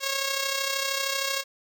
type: tone with amplitude modulation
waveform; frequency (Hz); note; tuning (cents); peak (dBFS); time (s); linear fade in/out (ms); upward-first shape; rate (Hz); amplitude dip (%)
5% pulse; 546; C#5; -26; -12; 0-1.44; 50; sine; 33; 50
effects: none